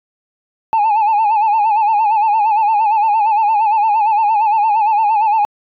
sine tone with vibrato, 858 Hz, A5, 44 cents flat, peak -8 dBFS, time 0.73-5.45 s, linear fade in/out 0 ms, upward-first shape sine, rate 8.7 Hz, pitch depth 90 cents each way, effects tanh soft clip ceiling -9 dBFS

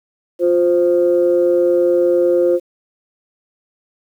sine tone pair together, 352 / 522.9 Hz, F4 / C5, +14 / -1 cents, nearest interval perfect fifth, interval 685 cents, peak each -13 dBFS, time 0.39-2.6 s, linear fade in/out 50 ms, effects tanh soft clip ceiling -4 dBFS + 8-bit

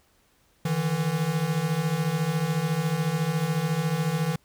square beating tone pair, 149.7 / 163.7 Hz, D3 / E3, +33 / -12 cents, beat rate 14 Hz, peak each -29 / -26 dBFS, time 0.65-4.36 s, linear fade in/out 5 ms, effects pink hiss -64 dBFS RMS until 4.44 s

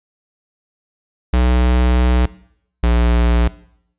square tone pair in turn, 61.74 / 59.08 Hz, B1 / A#1, 0 / +24 cents, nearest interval minor second, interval 76 cents, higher first, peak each -12 dBFS, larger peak neither, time 1.33-2.26 / 2.83-3.48 s, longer first, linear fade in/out 5 ms, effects noise-tail reverb RT60 0.7 s tail -19 dB re dry + resampled to 8000 Hz

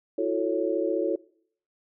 sine chord, F# minor seventh, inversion third, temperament equal with one note detuned, 329.6 / 363.8 / 440 / 554.4 Hz, E4 / F#4 / A4 / C#5, 0 / -29 / 0 / 0 cents, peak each -29 dBFS, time 0.18-1.16 s, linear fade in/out 5 ms, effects noise-tail reverb RT60 0.6 s tail -22 dB re dry

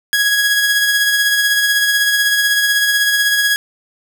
sawtooth tone with tremolo, 1661.2 Hz, G#6, in tune, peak -7 dBFS, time 0.13-3.56 s, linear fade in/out 0 ms, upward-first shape sine, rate 16 Hz, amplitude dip 35%, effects none

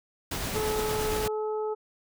pink noise with tremolo, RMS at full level -31 dBFS, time 0.31-1.28 s, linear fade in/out 5 ms, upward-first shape triangle, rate 8.7 Hz, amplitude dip 25%
harmonic tone, 429.8 Hz, A4, 41 cents flat, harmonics 1 / 2 / 3, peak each -28 / -36 / -42 dBFS, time 0.54-1.75 s, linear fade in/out 20 ms
effects none

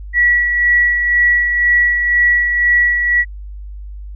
sine tone with tremolo, 1937 Hz, B6, 34 cents flat, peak -8 dBFS, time 0.13-3.25 s, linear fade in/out 50 ms, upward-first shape sine, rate 2 Hz, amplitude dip 45%, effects added 50 Hz sine -27 dBFS peak until 4.15 s

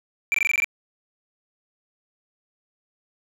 triangle tone bursts, 2349 Hz, D7, in tune, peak -16 dBFS, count 8, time 0.32-0.644 s, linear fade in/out 0 ms, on 23 ms, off 20 ms, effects none

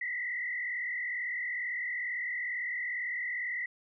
sine tone with frequency modulation, 1975.5 Hz, B6, in tune, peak -32 dBFS, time 0.01-3.66 s, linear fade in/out 5 ms, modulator 42.2 Hz, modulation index 1.8, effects none

